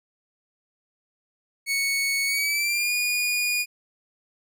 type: tone with pitch glide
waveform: sawtooth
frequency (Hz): 2217 to 2446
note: C#7 to D#7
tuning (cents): 0 to -30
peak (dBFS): -19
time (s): 1.66-3.66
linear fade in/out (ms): 50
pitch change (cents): +170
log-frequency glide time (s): 2.26-2.94
effects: none